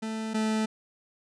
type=tone pair in turn; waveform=40% pulse; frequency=220.5 / 218.2 Hz; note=A3 / A3; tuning=+4 / -14 cents; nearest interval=unison; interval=18 cents; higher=first; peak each=-30 / -24 dBFS; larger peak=second; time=0.02-0.34 / 0.34-0.66 s; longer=neither; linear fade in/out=10 ms; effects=resampled to 22050 Hz